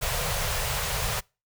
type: band-stop noise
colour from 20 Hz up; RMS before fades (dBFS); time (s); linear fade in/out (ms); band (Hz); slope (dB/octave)
pink; -28; 0.01-1.21; 20; 170 to 450; 48
effects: noise-tail reverb RT60 0.3 s tail -26 dB re dry